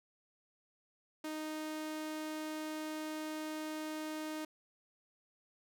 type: tone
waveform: sawtooth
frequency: 310 Hz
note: D#4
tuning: 6 cents flat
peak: -35 dBFS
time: 1.24-4.45 s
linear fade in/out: 5 ms
effects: none